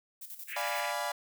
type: noise with tremolo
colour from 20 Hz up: violet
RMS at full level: -43 dBFS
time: 0.21-0.83 s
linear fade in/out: 10 ms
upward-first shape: square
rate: 11 Hz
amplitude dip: 65%
type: band-pass noise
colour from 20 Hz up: white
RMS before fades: -41 dBFS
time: 0.47-0.94 s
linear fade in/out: 50 ms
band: 1700 to 2600 Hz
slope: 48 dB/octave
type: chord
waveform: 30% pulse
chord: D diminished seventh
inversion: none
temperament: equal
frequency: 587.3 / 698.5 / 830.6 / 987.8 Hz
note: D5 / F5 / Ab5 / Cb6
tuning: 0 / 0 / 0 / 0 cents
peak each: -35 dBFS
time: 0.56-1.12 s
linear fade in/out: 5 ms
effects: none